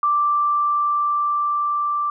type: tone with level ramp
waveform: sine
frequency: 1174.7 Hz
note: D6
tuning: in tune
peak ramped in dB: -15 to -19 dBFS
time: 0.03-2.1 s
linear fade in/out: 2 ms
effects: none